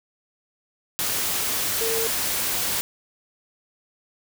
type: tone in noise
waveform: sine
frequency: 452.8 Hz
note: A4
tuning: 50 cents sharp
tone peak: -25 dBFS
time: 1.81-2.07 s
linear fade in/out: 0 ms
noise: white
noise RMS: -25 dBFS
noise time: 0.99-2.81 s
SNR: -3 dB
effects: none